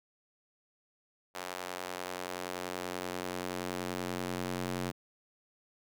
square tone with high-pass filter sweep, 45.21 Hz, F#1, 39 cents flat, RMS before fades -38 dBFS, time 1.34-4.92 s, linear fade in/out 20 ms, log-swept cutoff 680 to 180 Hz, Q 0.85, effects none

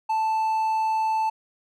triangle tone, 880 Hz, A5, in tune, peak -19 dBFS, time 0.09-1.3 s, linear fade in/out 10 ms, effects none

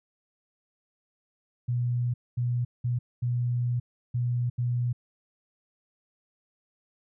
sine tone bursts at uneven times, 121.8 Hz, B2, 24 cents flat, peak -24 dBFS, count 6, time 1.68-2.14 / 2.37-2.65 / 2.84-2.99 / 3.22-3.8 / 4.14-4.5 / 4.58-4.93 s, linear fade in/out 10 ms, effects none

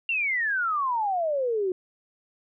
sine exponential sweep, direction down, 2794 to 358.3 Hz, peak -23 dBFS, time 0.09-1.72 s, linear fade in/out 2 ms, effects none

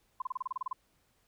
sine tone bursts, 1031 Hz, C6, 26 cents flat, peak -31 dBFS, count 11, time 0.2-0.73 s, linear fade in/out 5 ms, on 20 ms, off 31 ms, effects pink hiss -72 dBFS RMS until 1.27 s

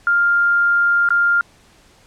sine tone with dropouts, 1400 Hz, F6, 4 cents sharp, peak -12 dBFS, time 0.07-1.41 s, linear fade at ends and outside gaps 1 ms, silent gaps 1.089-1.105 s, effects pink hiss -51 dBFS RMS until 2.06 s + low-pass 9000 Hz 12 dB/octave

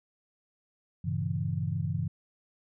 sine chord, G diminished seventh, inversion none, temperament equal, 98 / 116.54 / 138.59 / 164.81 Hz, G2 / Bb2 / Db3 / Fb3, 0 / 0 / 0 / 0 cents, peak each -33 / -37 / -33 / -33 dBFS, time 1.04-2.08 s, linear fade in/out 10 ms, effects none

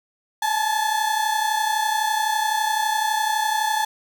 35% pulse tone pair together, 849 / 880.9 Hz, G#5 / A5, +38 / +2 cents, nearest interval minor second, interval 64 cents, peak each -21 dBFS, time 0.42-3.85 s, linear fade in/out 5 ms, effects none

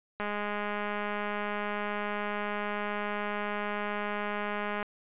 click train, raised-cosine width 0.5 ms, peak -19 dBFS, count 959, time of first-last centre 0.2-4.828 s, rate 207 Hz, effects resampled to 8000 Hz

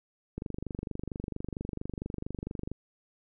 click train, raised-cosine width 3 ms, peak -22 dBFS, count 58, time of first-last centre 0.38-2.716 s, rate 24.4 Hz, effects none

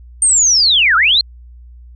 sine linear two-way sweep, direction down then up, 8870 to 1255 to 4290 Hz, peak -8 dBFS, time 0.22-1.21 s, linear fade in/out 2 ms, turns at 0.96 s, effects added 60 Hz sine -35 dBFS peak until 1.95 s

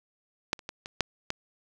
clicks, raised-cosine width 0.2 ms, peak -8 / -29 / -19 / -21 / -6 / -12 dBFS, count 6, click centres 0.531 / 0.592 / 0.691 / 0.859 / 1.007 / 1.304 s, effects none

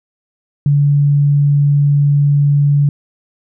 sine tone, 143.7 Hz, D3, 37 cents flat, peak -8 dBFS, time 0.66-2.89 s, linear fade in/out 2 ms, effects none

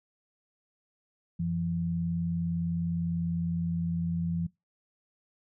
sine tone pair together, 89.84 / 169.6 Hz, F2 / E3, +50 / +50 cents, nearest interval major seventh, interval 1100 cents, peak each -36 / -28 dBFS, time 1.39-4.47 s, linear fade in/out 10 ms, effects noise-tail reverb RT60 0.2 s tail -22 dB re dry

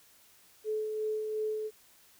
sine tone with tremolo, 431.3 Hz, A4, 35 cents flat, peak -29 dBFS, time 0.64-1.71 s, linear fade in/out 50 ms, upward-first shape sine, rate 2.8 Hz, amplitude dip 35%, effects white hiss -61 dBFS RMS until 2.19 s

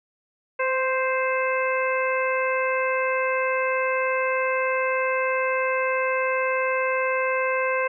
harmonic tone with a mistuned harmonic, 523.3 Hz, C5, in tune, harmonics 1 / 2 / 3 / 4 / 5, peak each -24 / -27 / -29 / -30 / -31 dBFS, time 0.59-7.88 s, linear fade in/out 10 ms, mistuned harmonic 1, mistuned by -17 cents, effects none

